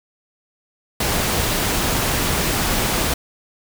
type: noise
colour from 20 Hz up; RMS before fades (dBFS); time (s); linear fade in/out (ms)
pink; -20; 1-3.14; 5
effects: none